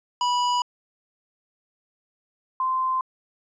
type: tone pair in turn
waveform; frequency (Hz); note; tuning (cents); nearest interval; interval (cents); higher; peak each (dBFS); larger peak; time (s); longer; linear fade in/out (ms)
square / sine; 980 / 1038.3; B5 / C6; -14 / -14; minor second; 100; second; -21 / -21; neither; 0.21-0.62 / 2.6-3.01; neither; 2
effects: resampled to 16000 Hz